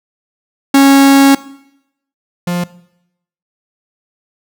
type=tone pair in turn; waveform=45% pulse; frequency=275.1 / 175.77 Hz; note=C#4 / F3; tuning=-13 / +11 cents; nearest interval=minor sixth; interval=776 cents; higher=first; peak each=-4 / -14 dBFS; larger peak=first; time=0.74-1.35 / 2.47-2.64 s; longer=first; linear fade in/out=5 ms; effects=noise-tail reverb RT60 0.8 s tail -19 dB re dry